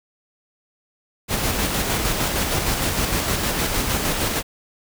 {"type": "noise with tremolo", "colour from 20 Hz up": "pink", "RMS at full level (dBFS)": -21, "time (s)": [1.28, 4.43], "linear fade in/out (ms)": 50, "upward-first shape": "square", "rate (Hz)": 6.5, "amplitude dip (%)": 30, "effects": []}